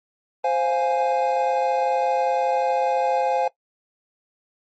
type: chord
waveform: triangle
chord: F minor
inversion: second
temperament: equal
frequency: 523.3 / 698.5 / 830.6 Hz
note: C5 / F5 / Ab5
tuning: 0 / 0 / 0 cents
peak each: -21 / -23 / -20 dBFS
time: 0.44-3.48 s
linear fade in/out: 5 ms
effects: noise-tail reverb RT60 0.1 s tail -19 dB re dry + MP3 32 kbps